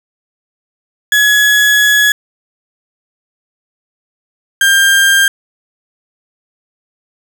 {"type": "tone pair in turn", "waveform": "35% pulse", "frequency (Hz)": [1687, 1594.9], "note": ["G#6", "G6"], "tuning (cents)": [27, 29], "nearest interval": "minor second", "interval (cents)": 98, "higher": "first", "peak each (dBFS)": -5, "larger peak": "neither", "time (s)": [[1.12, 2.12], [4.61, 5.28]], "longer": "first", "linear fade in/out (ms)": 2, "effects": []}